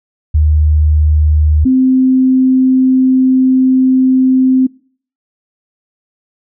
sine tone pair in turn, 76.3 / 259.5 Hz, D#2 / C4, -33 / -14 cents, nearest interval octave + major sixth, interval 2119 cents, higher second, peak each -6 dBFS, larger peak neither, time 0.34-1.65 / 1.65-4.67 s, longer second, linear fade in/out 10 ms, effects noise-tail reverb RT60 0.5 s tail -24 dB re dry

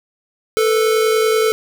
square tone pair together, 440 / 490.3 Hz, A4 / B4, 0 / -13 cents, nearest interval major second, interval 187 cents, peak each -14 / -22 dBFS, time 0.57-1.52 s, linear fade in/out 0 ms, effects none

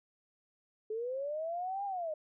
sine linear two-way sweep, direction up then down, 424.3 to 814 to 601 Hz, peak -34 dBFS, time 0.9-2.14 s, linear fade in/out 5 ms, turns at 1.85 s, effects none

